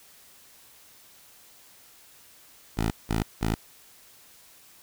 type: tone bursts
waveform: 10% pulse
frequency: 54.9 Hz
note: A1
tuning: 3 cents flat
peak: -16 dBFS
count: 3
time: 2.77-3.55 s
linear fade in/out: 10 ms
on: 140 ms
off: 180 ms
effects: white hiss -54 dBFS RMS until 4.82 s